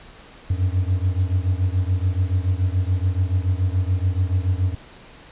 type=beating tone pair; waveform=triangle; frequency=89.5 / 96.5 Hz; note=F2 / G2; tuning=+43 / -27 cents; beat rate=7 Hz; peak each=-18 / -20 dBFS; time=0.5-4.75 s; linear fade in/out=5 ms; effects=pink hiss -45 dBFS RMS until 5.31 s + resampled to 8000 Hz